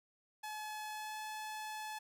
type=tone with pitch glide; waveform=sawtooth; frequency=855 to 860.4 Hz; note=A5 to A5; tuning=-50 to -39 cents; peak=-38 dBFS; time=0.43-1.99 s; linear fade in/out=10 ms; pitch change=+11 cents; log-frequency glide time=0.92-1.17 s; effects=none